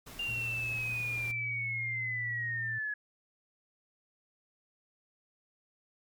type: noise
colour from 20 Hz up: pink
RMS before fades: -48 dBFS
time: 0.06-1.32 s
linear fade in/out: 10 ms
type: linear sweep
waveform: sine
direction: down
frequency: 2801 to 1683 Hz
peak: -32 dBFS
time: 0.19-2.94 s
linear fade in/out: 5 ms
type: tone with pitch glide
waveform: sine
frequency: 118.3 to 117.21 Hz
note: A#2 to A#2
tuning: +26 to +10 cents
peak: -40 dBFS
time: 0.28-2.79 s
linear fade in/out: 10 ms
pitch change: -16 cents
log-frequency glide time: 0.67-1.97 s
effects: MP3 96 kbps